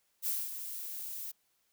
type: noise with ADSR envelope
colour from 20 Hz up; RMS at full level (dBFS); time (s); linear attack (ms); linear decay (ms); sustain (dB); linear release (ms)
violet; -32; 0.22-1.32; 49; 230; -9; 16
effects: white hiss -75 dBFS RMS until 1.72 s